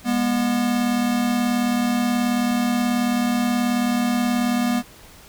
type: tone pair together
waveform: square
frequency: 204 / 242.6 Hz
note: G#3 / B3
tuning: -31 / -31 cents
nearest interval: minor third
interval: 300 cents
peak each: -26 / -20 dBFS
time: 0.04-4.83 s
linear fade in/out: 50 ms
effects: pink hiss -46 dBFS RMS until 5.28 s